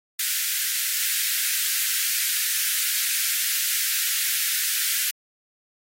white high-pass noise, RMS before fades -24 dBFS, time 0.19-5.11 s, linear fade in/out 5 ms, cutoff 1500 Hz, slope 48 dB/octave, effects AAC 48 kbps

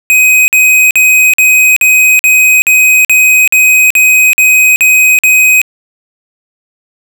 square tone bursts, 2515 Hz, D#7, 18 cents sharp, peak -4 dBFS, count 13, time 0.1-5.616 s, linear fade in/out 0 ms, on 380 ms, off 48 ms, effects none

